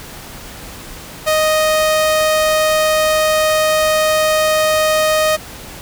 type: tone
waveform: sawtooth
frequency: 622.3 Hz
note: D#5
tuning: in tune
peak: -8 dBFS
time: 1.26-5.37 s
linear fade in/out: 20 ms
effects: pink hiss -33 dBFS RMS until 5.81 s